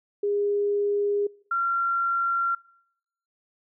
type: tone pair in turn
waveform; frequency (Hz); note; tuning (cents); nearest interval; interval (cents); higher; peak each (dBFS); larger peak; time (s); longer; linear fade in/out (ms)
sine; 408.2 / 1373; G#4 / F6; -30 / -30; octave + major sixth; 2100; second; -22; neither; 0.23-1.27 / 1.51-2.55; neither; 5
effects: noise-tail reverb RT60 0.8 s tail -26 dB re dry